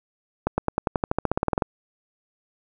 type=accelerating click train; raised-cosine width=1 ms; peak=-7 dBFS; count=17; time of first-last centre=0.47-1.622 s; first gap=110 ms; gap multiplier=0.94; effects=none